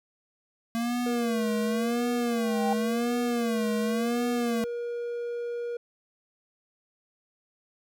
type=tone with vibrato; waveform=square; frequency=228.2 Hz; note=A#3; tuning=37 cents flat; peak=-27 dBFS; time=0.75-4.64 s; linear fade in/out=0 ms; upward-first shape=sine; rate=0.92 Hz; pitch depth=120 cents each way
type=tone; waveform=triangle; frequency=476 Hz; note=A#4; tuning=36 cents sharp; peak=-28 dBFS; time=1.06-5.77 s; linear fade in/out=5 ms
type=tone with exponential growth; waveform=sine; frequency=784 Hz; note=G5; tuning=in tune; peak=-23 dBFS; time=2.17-2.73 s; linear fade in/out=2 ms; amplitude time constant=120 ms
effects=none